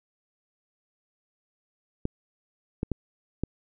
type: clicks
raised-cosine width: 3 ms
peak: -14 dBFS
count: 4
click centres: 2.054 / 2.831 / 2.917 / 3.436 s
effects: none